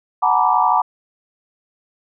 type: tone cluster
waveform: sine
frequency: 739 / 859 / 933 / 985 / 1171 Hz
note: F#5 / A5 / A#5 / B5 / D6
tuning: -2 / -42 / +1 / -5 / -5 cents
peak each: -19 dBFS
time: 0.22-0.82 s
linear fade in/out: 10 ms
effects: none